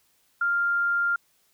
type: tone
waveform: sine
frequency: 1396.9 Hz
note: F6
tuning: in tune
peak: -21 dBFS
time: 0.41-1.16 s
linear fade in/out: 5 ms
effects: white hiss -66 dBFS RMS until 1.53 s